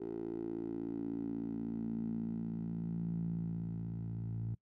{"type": "tone with band-pass filter sweep", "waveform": "10% pulse", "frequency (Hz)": 56.4, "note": "A1", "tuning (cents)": 44, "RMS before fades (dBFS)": -39, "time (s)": [0, 4.55], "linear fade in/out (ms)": 10, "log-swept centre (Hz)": [380, 120], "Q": 5.1, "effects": ["noise-tail reverb RT60 0.1 s tail -23 dB re dry"]}